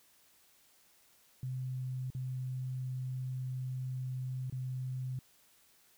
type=tone with dropouts; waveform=sine; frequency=128.7 Hz; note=C3; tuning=28 cents flat; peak=-35 dBFS; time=1.43-5.19 s; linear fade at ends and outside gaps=2 ms; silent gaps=2.103-2.149 / 4.499-4.524 s; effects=white hiss -66 dBFS RMS until 5.97 s